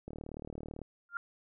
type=click train; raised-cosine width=2 ms; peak=-29 dBFS; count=29; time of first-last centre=0.08-0.817 s; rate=38 Hz
type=tone with exponential growth; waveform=sine; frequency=1396.9 Hz; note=F6; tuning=in tune; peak=-29 dBFS; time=1.09-1.17 s; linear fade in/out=1 ms; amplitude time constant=17 ms
effects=none

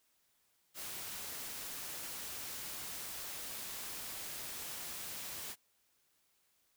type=noise; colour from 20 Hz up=white; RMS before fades=-44 dBFS; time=0.74-5.56 s; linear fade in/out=50 ms; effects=white hiss -75 dBFS RMS until 6.76 s

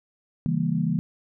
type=chord; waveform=sine; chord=C# diminished seventh; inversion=none; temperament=equal with one note detuned; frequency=138.59 / 164.81 / 199.31 / 233.1 Hz; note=C#3 / E3 / G3 / Bb3; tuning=0 / 0 / +29 / 0 cents; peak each=-30 / -24 / -29 / -28 dBFS; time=0.46-0.99 s; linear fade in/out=0 ms; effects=none

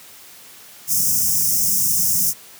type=band-stop noise; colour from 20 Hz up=white; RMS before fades=-18 dBFS; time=0.87-2.34 s; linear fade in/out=50 ms; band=230 to 5200 Hz; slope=96 dB/octave; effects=white hiss -43 dBFS RMS until 2.59 s + high-pass 80 Hz 12 dB/octave

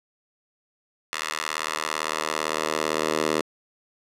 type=tone with high-pass filter sweep; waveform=10% pulse; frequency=77.78 Hz; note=D#2; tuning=in tune; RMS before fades=-27 dBFS; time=1.13-3.41 s; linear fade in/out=0 ms; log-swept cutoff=1500 to 390 Hz; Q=0.95; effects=low-pass 10000 Hz 12 dB/octave

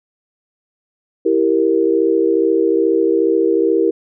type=chord; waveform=sine; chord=E diminished; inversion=none; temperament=equal; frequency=329.6 / 392 / 466.2 Hz; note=E4 / G4 / Bb4; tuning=0 / 0 / 0 cents; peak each=-16 dBFS; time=1.25-3.91 s; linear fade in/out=10 ms; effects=none

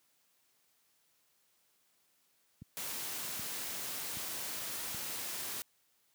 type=click train; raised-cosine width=5 ms; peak=-33 dBFS; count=4; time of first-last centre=2.62-4.946 s; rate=1.29 Hz
type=noise; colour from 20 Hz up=white; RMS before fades=-40 dBFS; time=2.77-5.62 s; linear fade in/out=0 ms
effects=white hiss -73 dBFS RMS until 6.14 s + high-pass 100 Hz 12 dB/octave

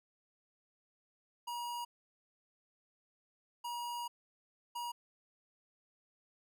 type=tone bursts at uneven times; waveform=square; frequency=956 Hz; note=A#5; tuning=43 cents sharp; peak=-39 dBFS; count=3; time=1.47-1.85 / 3.64-4.08 / 4.75-4.92 s; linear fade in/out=10 ms; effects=none

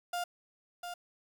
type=tone with echo; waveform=35% pulse; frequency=703 Hz; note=F5; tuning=11 cents sharp; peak=-31 dBFS; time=0.13-0.24 s; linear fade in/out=5 ms; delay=700 ms; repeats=1; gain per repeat=-6 dB; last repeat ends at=0.94 s; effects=10-bit

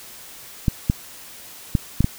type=clicks; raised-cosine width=5 ms; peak=-4 dBFS; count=5; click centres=0.682 / 0.899 / 1.752 / 2.006 / 2.044 s; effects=white hiss -41 dBFS RMS until 2.18 s

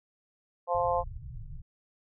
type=harmonic tone; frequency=174.61 Hz; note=F3; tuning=in tune; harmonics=3 / 4 / 5 / 6; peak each=-29 / -30 / -31 / -32 dBFS; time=0.67-1.04 s; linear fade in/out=50 ms
type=low-pass noise; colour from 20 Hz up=pink; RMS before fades=-41 dBFS; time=0.74-1.62 s; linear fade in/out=10 ms; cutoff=150 Hz; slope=96 dB/octave
effects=none

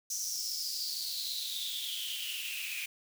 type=noise with high-pass filter sweep; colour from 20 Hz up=white; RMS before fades=-37 dBFS; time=0.1-2.86 s; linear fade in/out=5 ms; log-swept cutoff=6000 to 2400 Hz; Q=9.4; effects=none

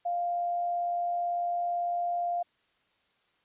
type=tone with amplitude modulation; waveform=sine; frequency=698.5 Hz; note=F5; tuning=in tune; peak=-26 dBFS; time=0.05-2.43 s; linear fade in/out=10 ms; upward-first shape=sine; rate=97.9 Hz; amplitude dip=25%; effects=white hiss -70 dBFS RMS until 3.44 s + resampled to 8000 Hz

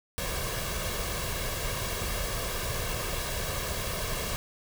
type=noise with comb filter; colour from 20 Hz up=pink; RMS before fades=-32 dBFS; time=0.18-4.36 s; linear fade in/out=0 ms; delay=1.8 ms; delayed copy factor=+0.6; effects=none

